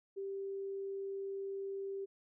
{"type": "tone", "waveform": "sine", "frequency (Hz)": 392, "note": "G4", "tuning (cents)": 0, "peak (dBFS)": -38, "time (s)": [0.16, 2.06], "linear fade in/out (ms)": 20, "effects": []}